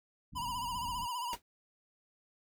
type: low-pass noise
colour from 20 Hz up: pink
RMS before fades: -47 dBFS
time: 0.32-1.07 s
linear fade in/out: 20 ms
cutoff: 280 Hz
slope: 96 dB/octave
type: tone with vibrato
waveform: square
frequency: 971 Hz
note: B5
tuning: 30 cents flat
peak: -36 dBFS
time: 0.35-1.36 s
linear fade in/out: 20 ms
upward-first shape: sine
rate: 15 Hz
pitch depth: 75 cents each way
type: noise with exponential decay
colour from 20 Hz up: pink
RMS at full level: -38 dBFS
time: 1.33-1.42 s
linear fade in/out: 1 ms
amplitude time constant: 18 ms
effects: none